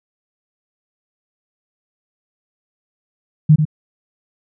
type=tone with echo; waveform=sine; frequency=153.4 Hz; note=D#3; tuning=24 cents flat; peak=-5 dBFS; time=3.49-3.56 s; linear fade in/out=10 ms; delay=93 ms; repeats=1; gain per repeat=-7 dB; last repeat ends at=3.653 s; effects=none